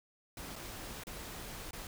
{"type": "noise with dropouts", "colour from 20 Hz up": "pink", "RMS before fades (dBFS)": -45, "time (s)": [0.37, 1.87], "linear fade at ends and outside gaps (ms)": 2, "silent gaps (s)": [[0.557, 0.561], [1.036, 1.069], [1.709, 1.731]], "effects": []}